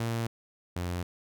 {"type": "tone pair in turn", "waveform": "sawtooth", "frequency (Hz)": [115.4, 88.29], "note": ["A#2", "F2"], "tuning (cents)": [-17, 19], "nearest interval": "perfect fourth", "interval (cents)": 464, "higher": "first", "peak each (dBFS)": [-25, -27], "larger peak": "first", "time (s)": [[0, 0.27], [0.76, 1.03]], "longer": "neither", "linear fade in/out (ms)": 5, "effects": []}